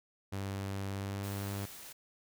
sawtooth tone with pitch glide, 98 to 99.94 Hz, G2 to G2, 0 to +34 cents, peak -32 dBFS, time 0.32-1.66 s, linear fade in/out 10 ms, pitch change +34 cents, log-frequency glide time 0.89-1.39 s
white noise, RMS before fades -49 dBFS, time 1.23-1.93 s, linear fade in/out 10 ms
effects none

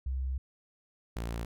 sine / sawtooth tone pair in turn, 65.41 / 57.45 Hz, C2 / A#1, 0 / -25 cents, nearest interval major second, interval 225 cents, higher first, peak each -30 / -30 dBFS, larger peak neither, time 0.06-0.38 / 1.16-1.45 s, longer first, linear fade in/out 5 ms, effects none

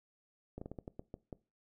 slowing click train, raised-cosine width 2 ms, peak -30 dBFS, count 9, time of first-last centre 0.58-1.328 s, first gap 35 ms, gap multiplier 1.27, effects noise-tail reverb RT60 0.3 s tail -20 dB re dry

